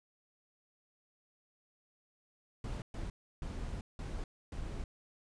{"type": "noise bursts at uneven times", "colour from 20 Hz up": "brown", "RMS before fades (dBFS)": -40, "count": 5, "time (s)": [[2.64, 2.82], [2.94, 3.1], [3.42, 3.81], [3.99, 4.24], [4.52, 4.84]], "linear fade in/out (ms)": 2, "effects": ["resampled to 22050 Hz"]}